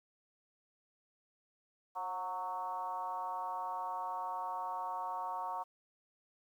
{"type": "tone with frequency modulation", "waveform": "sine", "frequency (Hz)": 921, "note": "A#5", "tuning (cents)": -21, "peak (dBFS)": -36, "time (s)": [1.95, 5.64], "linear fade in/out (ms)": 20, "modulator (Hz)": 191, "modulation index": 1.2, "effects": ["11-bit"]}